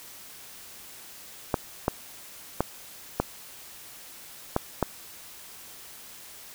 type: clicks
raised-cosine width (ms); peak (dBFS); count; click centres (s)
1; -8; 6; 1.542 / 1.881 / 2.606 / 3.2 / 4.564 / 4.827
effects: white hiss -46 dBFS RMS until 6.54 s